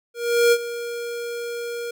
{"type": "tone with ADSR envelope", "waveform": "square", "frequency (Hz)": 472.9, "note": "A#4", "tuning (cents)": 25, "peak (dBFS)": -13, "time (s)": [0.14, 1.91], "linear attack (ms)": 380, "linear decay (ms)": 55, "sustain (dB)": -15, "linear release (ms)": 5, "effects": []}